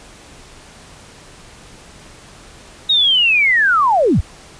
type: linear sweep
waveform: sine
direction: down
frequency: 3800 to 38.08 Hz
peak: -10 dBFS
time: 2.89-4.21 s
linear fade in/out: 10 ms
effects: pink hiss -41 dBFS RMS until 4.59 s + resampled to 22050 Hz